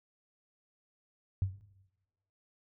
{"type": "tone with exponential decay", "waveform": "sine", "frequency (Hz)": 95.7, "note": "G2", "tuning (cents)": -41, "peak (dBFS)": -24, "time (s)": [1.42, 1.61], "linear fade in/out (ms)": 0, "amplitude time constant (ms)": 41, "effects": ["noise-tail reverb RT60 1.0 s tail -17 dB re dry"]}